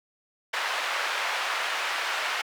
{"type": "band-pass noise", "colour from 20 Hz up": "white", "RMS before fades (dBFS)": -29, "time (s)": [0.53, 2.42], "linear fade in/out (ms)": 10, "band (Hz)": [740, 2200], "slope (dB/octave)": 12, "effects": ["high-pass 400 Hz 12 dB/octave"]}